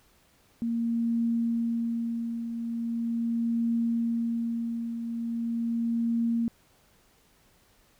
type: tone with tremolo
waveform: sine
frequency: 232 Hz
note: A#3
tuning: 8 cents flat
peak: -23 dBFS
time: 0.62-6.48 s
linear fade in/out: 0 ms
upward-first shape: triangle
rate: 0.4 Hz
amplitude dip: 60%
effects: pink hiss -63 dBFS RMS until 7.99 s